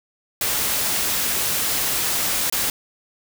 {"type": "noise with dropouts", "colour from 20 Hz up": "white", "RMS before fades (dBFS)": -22, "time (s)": [0.41, 2.7], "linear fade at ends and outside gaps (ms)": 2, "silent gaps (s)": [2.499, 2.524], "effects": []}